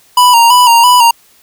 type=tone with vibrato; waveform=square; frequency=960 Hz; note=B5; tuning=49 cents flat; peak=-4 dBFS; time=0.17-1.11 s; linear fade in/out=5 ms; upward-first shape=square; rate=3 Hz; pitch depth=52 cents each way; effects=white hiss -47 dBFS RMS until 1.42 s